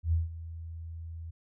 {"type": "tone with ADSR envelope", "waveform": "sine", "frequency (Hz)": 82.41, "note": "E2", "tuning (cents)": 0, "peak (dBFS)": -22, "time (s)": [0.03, 1.31], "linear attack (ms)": 95, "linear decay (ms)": 160, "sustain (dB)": -16, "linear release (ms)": 10, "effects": []}